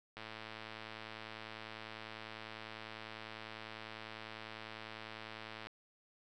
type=click train; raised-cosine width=0.3 ms; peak=-30 dBFS; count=606; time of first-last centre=0.17-5.67 s; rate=110 Hz; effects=none